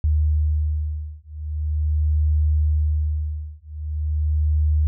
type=beating tone pair; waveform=sine; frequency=75.9 / 76.32 Hz; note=D#2 / D#2; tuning=-42 / -33 cents; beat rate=0.42 Hz; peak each=-21 / -21 dBFS; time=0.04-4.87 s; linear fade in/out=0 ms; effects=none